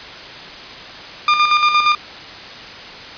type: tone with tremolo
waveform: sawtooth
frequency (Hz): 1205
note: D6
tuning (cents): +44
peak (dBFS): -6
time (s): 1.28-1.95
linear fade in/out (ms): 2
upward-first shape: square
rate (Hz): 8.6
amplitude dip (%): 50
effects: white hiss -33 dBFS RMS until 3.17 s + resampled to 11025 Hz